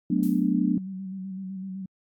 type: chord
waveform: sine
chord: B minor seventh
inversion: second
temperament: equal with one note detuned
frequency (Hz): 185 / 216 / 246.9 / 293.7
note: F#3 / A3 / B3 / D4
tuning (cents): 0 / -32 / 0 / 0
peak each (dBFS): -26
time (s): 0.1-0.78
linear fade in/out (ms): 5
type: noise with exponential decay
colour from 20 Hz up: violet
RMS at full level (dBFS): -39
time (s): 0.23-0.56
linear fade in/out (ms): 0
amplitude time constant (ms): 70
type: tone with vibrato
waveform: sine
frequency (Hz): 190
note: F#3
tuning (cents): +46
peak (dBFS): -32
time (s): 0.74-1.86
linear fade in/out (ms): 5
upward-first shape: square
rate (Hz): 7.9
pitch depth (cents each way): 29
effects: AAC 64 kbps